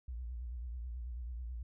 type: tone with vibrato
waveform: sine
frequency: 60.2 Hz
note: B1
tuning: 44 cents flat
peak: -39 dBFS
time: 0.08-1.63 s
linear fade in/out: 5 ms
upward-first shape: sine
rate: 9.2 Hz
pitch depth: 110 cents each way
effects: none